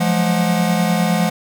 square tone cluster, 172.2 / 182 / 212 / 729 Hz, F3 / F#3 / G#3 / F#5, -24 / -28 / +36 / -26 cents, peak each -18 / -26 / -20 / -24 dBFS, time 0-1.3 s, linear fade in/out 10 ms, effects none

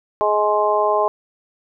harmonic tone, 210 Hz, G#3, 19 cents sharp, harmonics 2 / 3 / 4 / 5, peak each -21 / -19 / -21 / -20 dBFS, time 0.21-1.08 s, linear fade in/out 0 ms, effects none

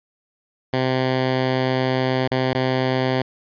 10% pulse tone with dropouts, 129.6 Hz, C3, 16 cents flat, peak -10 dBFS, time 0.73-3.22 s, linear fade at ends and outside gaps 5 ms, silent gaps 2.277-2.314 / 2.533-2.548 s, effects resampled to 11025 Hz

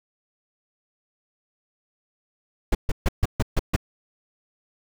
brown noise bursts, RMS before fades -18 dBFS, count 7, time 2.72-3.763 s, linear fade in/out 5 ms, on 29 ms, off 140 ms, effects none

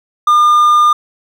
triangle tone, 1207 Hz, D6, 47 cents sharp, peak -4 dBFS, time 0.27-0.93 s, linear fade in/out 5 ms, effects none

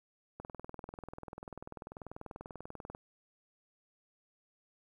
click train, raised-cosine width 1 ms, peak -30 dBFS, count 53, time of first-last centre 0.4-2.949 s, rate 20.4 Hz, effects 11-bit

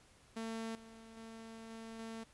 sawtooth tone with level steps, 225 Hz, A3, 39 cents sharp, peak -36 / -50 / -45 / -43 / -40 dBFS, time 0.36-2.24 s, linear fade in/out 10 ms, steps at 0.75 / 1.17 / 1.7 / 1.99 s, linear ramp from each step 2 ms, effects pink hiss -65 dBFS RMS until 2.33 s + resampled to 24000 Hz

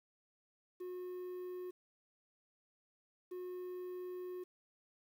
triangle tone bursts at uneven times, 362.4 Hz, F#4, 36 cents flat, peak -40 dBFS, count 2, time 0.8-1.71 / 3.31-4.44 s, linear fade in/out 10 ms, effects 11-bit

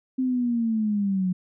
sine linear sweep, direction down, 261.6 to 180 Hz, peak -21 dBFS, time 0.18-1.33 s, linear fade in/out 10 ms, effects none

